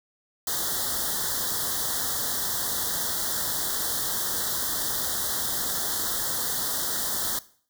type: band-stop noise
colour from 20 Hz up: white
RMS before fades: -28 dBFS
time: 0.47-7.39 s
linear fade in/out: 2 ms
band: 1900 to 3200 Hz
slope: 96 dB/octave
effects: noise-tail reverb RT60 0.5 s tail -18 dB re dry